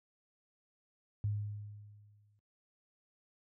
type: tone with exponential decay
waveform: sine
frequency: 103.83 Hz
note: G#2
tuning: in tune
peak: -29 dBFS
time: 1.24-2.39 s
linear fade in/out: 0 ms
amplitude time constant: 250 ms
effects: high-pass 60 Hz 12 dB/octave